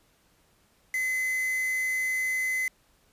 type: tone with quantisation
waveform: triangle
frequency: 2038 Hz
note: C7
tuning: 46 cents flat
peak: -24 dBFS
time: 0.94-2.68 s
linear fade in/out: 2 ms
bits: 6
effects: pink hiss -65 dBFS RMS until 3.12 s + resampled to 32000 Hz